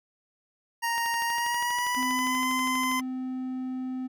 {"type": "tone with pitch glide", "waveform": "25% pulse", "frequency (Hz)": [932.3, 1028.5], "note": ["A#5", "C6"], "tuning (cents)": [0, -30], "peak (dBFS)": -22, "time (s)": [0.82, 3.01], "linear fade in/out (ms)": 20, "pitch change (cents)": 170, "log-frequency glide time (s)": [1.24, 2.49]}
{"type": "click train", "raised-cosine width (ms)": 0.3, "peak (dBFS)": -24, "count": 26, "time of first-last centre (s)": [0.98, 2.996], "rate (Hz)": 12.4}
{"type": "tone", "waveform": "triangle", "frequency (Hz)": 257.2, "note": "C4", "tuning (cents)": -30, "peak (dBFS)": -28, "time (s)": [1.96, 4.08], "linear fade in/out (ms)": 20}
{"effects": []}